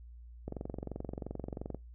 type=click train; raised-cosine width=2 ms; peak=-25 dBFS; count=30; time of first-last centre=0.48-1.746 s; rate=22.9 Hz; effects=noise-tail reverb RT60 0.2 s tail -23 dB re dry + added 59 Hz sine -48 dBFS peak until 1.94 s